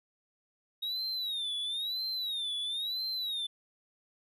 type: tone with vibrato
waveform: triangle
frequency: 3759 Hz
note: A#7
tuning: 14 cents sharp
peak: -31 dBFS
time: 0.82-3.47 s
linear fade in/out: 10 ms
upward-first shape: sine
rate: 1 Hz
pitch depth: 160 cents each way
effects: none